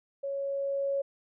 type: tone with level ramp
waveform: sine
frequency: 554.4 Hz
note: C#5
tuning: in tune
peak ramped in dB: -31 to -26 dBFS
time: 0.23-1.02 s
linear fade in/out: 10 ms
effects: none